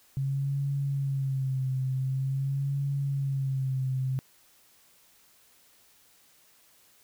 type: tone with vibrato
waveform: sine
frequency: 135.3 Hz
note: C#3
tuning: 42 cents flat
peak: -26 dBFS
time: 0.17-4.19 s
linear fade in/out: 0 ms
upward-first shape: sine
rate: 0.46 Hz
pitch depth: 58 cents each way
effects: white hiss -61 dBFS RMS until 7.03 s